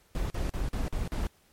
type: noise bursts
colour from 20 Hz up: brown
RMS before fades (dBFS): -30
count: 6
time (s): 0.15-1.27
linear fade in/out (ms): 0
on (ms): 150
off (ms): 44
effects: pink hiss -64 dBFS RMS until 1.52 s + MP3 64 kbps